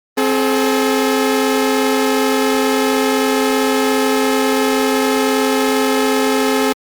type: tone pair together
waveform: sawtooth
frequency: 263.8 / 427.1 Hz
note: C4 / G#4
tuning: +14 / +48 cents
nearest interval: minor sixth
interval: 834 cents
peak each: -12 dBFS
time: 0.17-6.73 s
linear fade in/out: 10 ms
effects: Opus 24 kbps